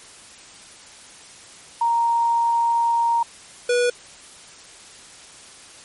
sine / square tone pair in turn, 932.3 / 487.1 Hz, A#5 / B4, 0 / -24 cents, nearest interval major seventh, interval 1124 cents, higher first, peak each -16 / -17 dBFS, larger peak first, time 1.81-3.23 / 3.69-3.9 s, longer first, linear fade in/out 5 ms, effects white hiss -44 dBFS RMS until 5.84 s + MP3 48 kbps

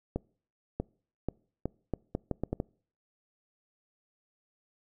accelerating click train, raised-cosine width 2 ms, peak -17 dBFS, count 10, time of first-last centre 0.16-2.601 s, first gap 640 ms, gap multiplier 0.76, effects noise-tail reverb RT60 0.5 s tail -26 dB re dry

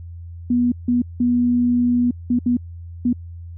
sine tone bursts at uneven times, 243.3 Hz, B3, 26 cents flat, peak -14 dBFS, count 6, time 0.5-0.72 / 0.88-1.02 / 1.2-2.11 / 2.3-2.39 / 2.46-2.57 / 3.05-3.13 s, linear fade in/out 5 ms, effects added 85 Hz sine -32 dBFS peak until 3.57 s

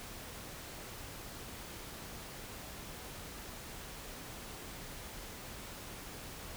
silence, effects pink hiss -47 dBFS RMS until 6.56 s

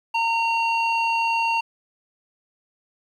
square tone with low-pass filter, 917 Hz, A#5, 29 cents flat, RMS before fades -22 dBFS, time 0.14-1.61 s, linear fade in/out 10 ms, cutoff 3200 Hz, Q 2.4, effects 9-bit

